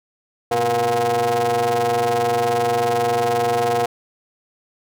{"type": "ring-modulated tone", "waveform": "40% pulse", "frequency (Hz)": 116.54, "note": "A#2", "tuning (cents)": 0, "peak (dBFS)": -13, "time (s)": [0.51, 3.86], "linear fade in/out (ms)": 5, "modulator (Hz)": 594, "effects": []}